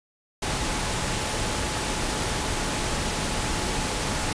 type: tone in noise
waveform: sine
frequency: 855 Hz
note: A5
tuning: 50 cents flat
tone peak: -38 dBFS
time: 0.42-4.33 s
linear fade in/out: 5 ms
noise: pink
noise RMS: -27 dBFS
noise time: 0.42-4.33 s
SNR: -14 dB
effects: resampled to 22050 Hz